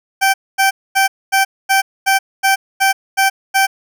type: tone bursts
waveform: 20% pulse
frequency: 777 Hz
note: G5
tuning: 16 cents flat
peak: -5 dBFS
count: 10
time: 0.21-3.67 s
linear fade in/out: 20 ms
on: 130 ms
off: 240 ms
effects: none